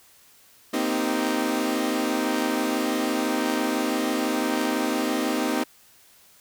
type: chord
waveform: sawtooth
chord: C minor seventh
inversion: third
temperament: equal with one note detuned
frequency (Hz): 233.1 / 259.1 / 311.1 / 392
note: Bb3 / C4 / Eb4 / G4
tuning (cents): 0 / -17 / 0 / 0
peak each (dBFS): -26 / -23 / -23 / -28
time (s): 0.73-5.64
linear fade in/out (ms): 10
effects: white hiss -55 dBFS RMS until 6.4 s